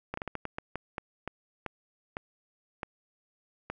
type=slowing click train; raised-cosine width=0.5 ms; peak=-19 dBFS; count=14; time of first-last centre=0.14-3.7 s; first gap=34 ms; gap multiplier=1.31; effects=none